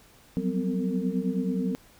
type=tone cluster; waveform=sine; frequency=181.5 / 191.4 / 248.7 / 257.4 / 454.6 Hz; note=F#3 / G3 / B3 / C4 / A#4; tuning=-33 / -41 / +12 / -28 / -43 cents; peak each=-31 / -29 / -33 / -31 / -35 dBFS; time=0.37-1.75 s; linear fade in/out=0 ms; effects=pink hiss -56 dBFS RMS until 1.99 s